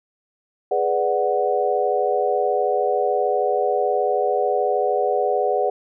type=chord; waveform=sine; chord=G# half-diminished seventh; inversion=none; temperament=equal; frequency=415.3 / 493.9 / 587.3 / 740 Hz; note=G#4 / B4 / D5 / F#5; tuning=0 / 0 / 0 / 0 cents; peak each=-23 / -23 / -24 / -22 dBFS; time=0.71-5.7 s; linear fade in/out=5 ms; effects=none